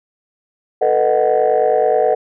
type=chord; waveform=sine; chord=B dominant seventh; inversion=third; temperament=just; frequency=444.5 / 493.9 / 617.4 / 740.8 Hz; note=A4 / B4 / D#5 / F#5; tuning=+18 / 0 / -14 / +2 cents; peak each=-16 dBFS; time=0.81-2.15 s; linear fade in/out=10 ms; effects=tanh soft clip ceiling -5 dBFS